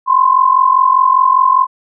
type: tone pair together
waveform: sine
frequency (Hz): 1019 / 1064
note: C6 / C6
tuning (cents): -46 / +29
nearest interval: minor second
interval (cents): 75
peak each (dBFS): -10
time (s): 0.06-1.67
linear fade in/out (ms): 50
effects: none

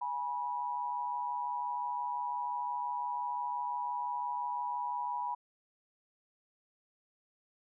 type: tone pair together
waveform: sine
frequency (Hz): 830.6 / 976.4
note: G#5 / B5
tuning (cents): 0 / -20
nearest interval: minor third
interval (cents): 280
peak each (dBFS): -39 / -34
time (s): 0.01-5.35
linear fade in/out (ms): 10
effects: none

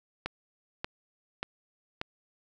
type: click train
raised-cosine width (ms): 0.3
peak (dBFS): -16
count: 4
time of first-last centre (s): 0.26-2.014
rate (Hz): 1.71
effects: none

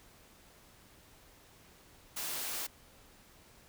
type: high-pass noise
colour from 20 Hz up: white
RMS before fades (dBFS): -38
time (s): 2.16-2.67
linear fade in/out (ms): 10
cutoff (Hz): 250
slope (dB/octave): 12
effects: pink hiss -60 dBFS RMS until 3.68 s

